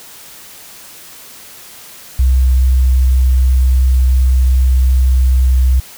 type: tone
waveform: sine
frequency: 64.1 Hz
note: C2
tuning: 35 cents flat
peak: -7 dBFS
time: 2.19-5.8 s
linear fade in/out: 5 ms
effects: white hiss -36 dBFS RMS until 5.97 s